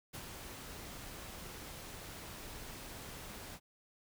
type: noise with ADSR envelope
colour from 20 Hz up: pink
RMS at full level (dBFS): -44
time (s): 0.13-3.6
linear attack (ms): 18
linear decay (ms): 70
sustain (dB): -4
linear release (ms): 59
effects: none